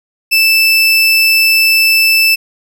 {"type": "tone", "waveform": "30% pulse", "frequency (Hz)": 2641, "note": "E7", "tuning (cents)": 3, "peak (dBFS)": -4, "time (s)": [0.31, 2.36], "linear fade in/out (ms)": 20, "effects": []}